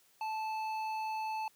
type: tone with hard clipping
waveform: sine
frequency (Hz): 875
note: A5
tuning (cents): -10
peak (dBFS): -36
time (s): 0.21-1.48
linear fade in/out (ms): 2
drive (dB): 9
effects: white hiss -67 dBFS RMS until 1.55 s + high-pass 100 Hz 12 dB/octave